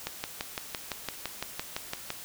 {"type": "click train", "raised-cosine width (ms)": 0.2, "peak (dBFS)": -14, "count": 13, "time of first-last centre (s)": [0.07, 2.104], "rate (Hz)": 5.9, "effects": ["white hiss -44 dBFS RMS until 2.24 s"]}